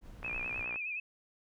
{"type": "noise", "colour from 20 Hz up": "brown", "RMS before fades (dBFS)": -48, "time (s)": [0.01, 0.67], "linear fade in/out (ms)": 50}
{"type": "click train", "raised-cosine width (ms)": 0.5, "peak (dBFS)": -29, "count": 33, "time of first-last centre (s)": [0.23, 0.759], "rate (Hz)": 60.5}
{"type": "tone with vibrato", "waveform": "sine", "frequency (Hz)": 2489, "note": "D#7", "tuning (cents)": 0, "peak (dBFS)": -35, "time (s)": [0.24, 1], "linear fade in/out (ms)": 5, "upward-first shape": "sine", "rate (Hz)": 9.7, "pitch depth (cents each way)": 79}
{"effects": []}